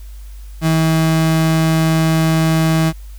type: tone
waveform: 35% pulse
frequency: 160.8 Hz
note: E3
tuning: 43 cents flat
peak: -10 dBFS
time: 0.61-2.93 s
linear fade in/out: 50 ms
effects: added 50 Hz sine -30 dBFS peak until 3.18 s + white hiss -49 dBFS RMS until 3.18 s